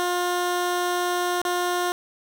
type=tone with dropouts; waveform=15% pulse; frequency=355.4 Hz; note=F4; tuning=30 cents sharp; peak=-16 dBFS; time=0-1.92 s; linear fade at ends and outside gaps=0 ms; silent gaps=1.416-1.451 s; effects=none